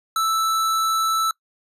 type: tone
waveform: square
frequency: 1318.5 Hz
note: E6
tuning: in tune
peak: -19 dBFS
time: 0.16-1.31 s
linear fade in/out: 2 ms
effects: noise-tail reverb RT60 0.1 s tail -24 dB re dry + resampled to 32000 Hz